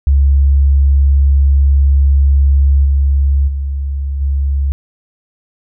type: tone with level steps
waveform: sine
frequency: 69.3 Hz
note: C#2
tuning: in tune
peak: -6 / -8 / -15 / -11 dBFS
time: 0.07-4.72 s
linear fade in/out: 0 ms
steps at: 2.84 / 3.47 / 4.2 s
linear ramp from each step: 20 ms
effects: none